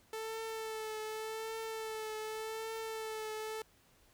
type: tone with vibrato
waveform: sawtooth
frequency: 440 Hz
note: A4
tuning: in tune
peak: -35 dBFS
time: 0.13-3.62 s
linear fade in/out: 2 ms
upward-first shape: triangle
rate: 0.86 Hz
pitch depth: 31 cents each way
effects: pink hiss -67 dBFS RMS until 4.13 s